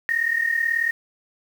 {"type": "tone pair together", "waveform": "sine", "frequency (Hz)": [1826.3, 1864.7], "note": ["A#6", "A#6"], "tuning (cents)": [-36, 0], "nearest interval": "unison", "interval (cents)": 36, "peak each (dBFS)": [-24, -21], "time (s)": [0.09, 0.91], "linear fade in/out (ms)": 0, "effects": ["7-bit"]}